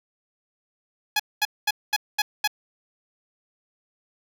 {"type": "tone bursts", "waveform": "10% pulse", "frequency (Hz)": 839, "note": "G#5", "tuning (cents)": 17, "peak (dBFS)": -11, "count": 6, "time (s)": [1.16, 2.476], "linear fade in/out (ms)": 5, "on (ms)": 36, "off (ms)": 220, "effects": []}